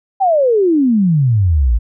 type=exponential sweep; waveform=sine; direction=down; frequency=803 to 51.91 Hz; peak=-9 dBFS; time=0.2-1.79 s; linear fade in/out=20 ms; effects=none